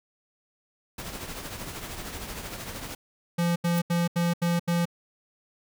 pink noise with tremolo, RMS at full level -35 dBFS, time 0.98-2.95 s, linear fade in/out 5 ms, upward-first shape triangle, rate 13 Hz, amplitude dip 55%
square tone bursts, 171.8 Hz, F3, 28 cents flat, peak -23 dBFS, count 6, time 3.38-4.855 s, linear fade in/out 10 ms, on 180 ms, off 79 ms
blue noise with exponential growth, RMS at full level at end -33 dBFS, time 3.68-3.79 s, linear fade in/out 2 ms, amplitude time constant 23 ms
effects none

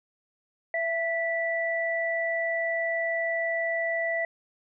sine tone pair together, 667 / 1966.7 Hz, E5 / B6, +20 / -8 cents, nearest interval octave + perfect fifth, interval 1872 cents, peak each -28 dBFS, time 0.74-4.25 s, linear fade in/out 2 ms, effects none

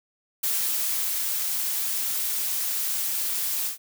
blue noise with ADSR envelope, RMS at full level -25 dBFS, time 0.43-3.78 s, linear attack 9 ms, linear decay 750 ms, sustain -2 dB, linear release 120 ms, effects none

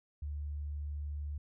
sine tone, 73.3 Hz, D2, 3 cents flat, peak -36 dBFS, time 0.22-1.38 s, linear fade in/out 5 ms, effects none

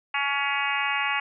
harmonic tone, 281 Hz, C#4, 24 cents sharp, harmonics 3 / 4 / 5 / 6 / 7 / 8 / 9 / 10, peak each -31 / -31 / -34 / -33 / -31 / -31 / -31 / -33 dBFS, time 0.14-1.2 s, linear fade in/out 5 ms, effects none

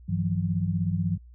sine tone cluster, 99.2 / 162.6 / 178.8 Hz, G2 / E3 / F3, +21 / -23 / +41 cents, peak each -28 dBFS, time 0.08-1.18 s, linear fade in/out 20 ms, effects added 60 Hz sine -46 dBFS peak until 1.34 s

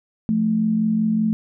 sine tone pair together, 174.06 / 219.3 Hz, F3 / A3, -6 / -6 cents, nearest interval major third, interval 400 cents, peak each -25 / -17 dBFS, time 0.29-1.33 s, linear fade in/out 0 ms, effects none

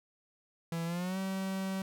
45% pulse tone with pitch glide, 166.6 to 191.37 Hz, E3 to G3, +19 to -41 cents, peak -33 dBFS, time 0.72-1.82 s, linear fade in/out 2 ms, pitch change +240 cents, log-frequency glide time 0.85-1.18 s, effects none

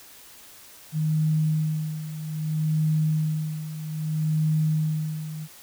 sine tone with tremolo, 155.56 Hz, D#3, in tune, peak -19 dBFS, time 0.92-5.48 s, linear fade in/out 50 ms, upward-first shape sine, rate 0.62 Hz, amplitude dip 75%, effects white hiss -48 dBFS RMS until 5.62 s

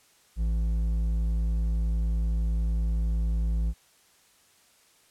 sine tone with hard clipping, 55.4 Hz, A1, 13 cents sharp, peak -25 dBFS, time 0.36-3.74 s, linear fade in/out 50 ms, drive 6 dB, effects white hiss -61 dBFS RMS until 5.1 s + low-pass 11000 Hz 12 dB/octave

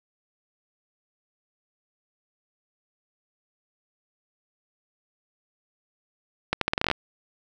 accelerating click train, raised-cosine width 0.3 ms, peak -6 dBFS, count 11, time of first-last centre 6.53-6.914 s, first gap 83 ms, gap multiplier 0.81, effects none

